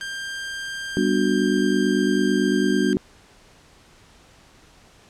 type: tone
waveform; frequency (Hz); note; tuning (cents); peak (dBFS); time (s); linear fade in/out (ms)
sawtooth; 1589; G6; +23; -25; 0.01-2.93; 0
type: chord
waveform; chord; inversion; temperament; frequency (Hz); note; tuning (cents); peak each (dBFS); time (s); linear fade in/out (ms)
sine; G major seventh; none; just; 196 / 245 / 294 / 367.5; G3 / B3 / D4 / F#4; 0 / -14 / +2 / -12; -23; 0.97-2.97; 0
effects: pink hiss -52 dBFS RMS until 5.09 s + low-pass 8000 Hz 12 dB/octave